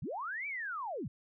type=linear two-way sweep; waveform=sine; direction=up then down; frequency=85.9 to 2349 to 85.9 Hz; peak=-36 dBFS; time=0.02-1.08 s; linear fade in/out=5 ms; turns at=0.47 s; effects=none